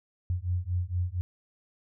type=beating tone pair; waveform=sine; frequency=87.31 / 91.61 Hz; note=F2 / F#2; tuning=0 / -17 cents; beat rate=4.3 Hz; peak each=-30 dBFS; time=0.3-1.21 s; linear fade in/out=0 ms; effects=none